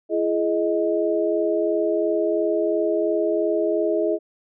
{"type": "tone cluster", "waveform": "sine", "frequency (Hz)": [337.1, 420, 627], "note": ["E4", "G#4", "D#5"], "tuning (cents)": [39, 19, 13], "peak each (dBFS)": -23, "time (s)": [0.09, 4.19], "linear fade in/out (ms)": 50, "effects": []}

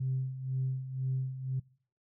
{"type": "tone with tremolo", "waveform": "sine", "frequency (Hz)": 131, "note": "C3", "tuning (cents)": 2, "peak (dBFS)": -27, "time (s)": [0, 1.6], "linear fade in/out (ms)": 10, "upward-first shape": "sine", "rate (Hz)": 2, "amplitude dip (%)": 70, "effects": ["noise-tail reverb RT60 0.5 s tail -24 dB re dry", "tanh soft clip ceiling -24 dBFS"]}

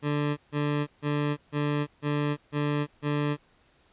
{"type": "tone bursts", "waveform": "20% pulse", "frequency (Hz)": 146.83, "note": "D3", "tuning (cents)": 0, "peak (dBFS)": -20, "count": 7, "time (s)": [0.02, 3.37], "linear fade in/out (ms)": 50, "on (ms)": 350, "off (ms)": 150, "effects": ["pink hiss -63 dBFS RMS until 3.92 s", "resampled to 8000 Hz"]}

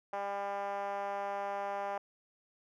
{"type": "tone with band-pass filter", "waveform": "5% pulse", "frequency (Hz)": 200, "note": "G3", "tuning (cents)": 35, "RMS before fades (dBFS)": -37, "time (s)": [0.13, 1.98], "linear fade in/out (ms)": 2, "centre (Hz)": 720, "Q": 3.2, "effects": []}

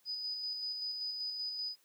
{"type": "tone with tremolo", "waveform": "sine", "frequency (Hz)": 4978, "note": "D#8", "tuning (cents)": 0, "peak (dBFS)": -35, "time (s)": [0.05, 1.76], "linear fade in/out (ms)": 50, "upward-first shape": "square", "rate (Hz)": 5.2, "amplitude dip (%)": 30, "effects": ["white hiss -70 dBFS RMS until 1.84 s", "high-pass 150 Hz 12 dB/octave"]}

